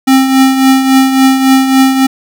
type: tone with tremolo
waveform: square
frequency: 265.2 Hz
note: C4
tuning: 23 cents sharp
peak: -3 dBFS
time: 0.07-2.07 s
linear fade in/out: 10 ms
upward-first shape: triangle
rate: 3.6 Hz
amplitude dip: 60%
effects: none